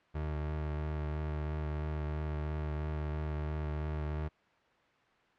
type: tone with vibrato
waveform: 30% pulse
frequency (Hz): 76.2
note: D#2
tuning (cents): -36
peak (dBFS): -31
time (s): 0.14-4.29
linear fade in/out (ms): 20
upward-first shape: sine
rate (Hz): 3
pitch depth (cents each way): 18
effects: white hiss -66 dBFS RMS until 5.38 s + low-pass 2000 Hz 12 dB/octave